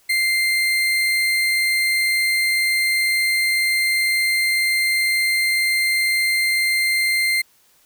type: tone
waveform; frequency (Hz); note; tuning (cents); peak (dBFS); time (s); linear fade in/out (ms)
35% pulse; 2093; C7; 0; -15; 0.09-7.42; 10
effects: white hiss -57 dBFS RMS until 7.85 s